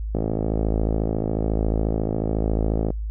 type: click train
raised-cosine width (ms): 2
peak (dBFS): -10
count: 150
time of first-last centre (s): 0.15-2.904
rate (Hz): 54.1
effects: noise-tail reverb RT60 0.1 s tail -25 dB re dry + added 53 Hz sine -25 dBFS peak until 3.1 s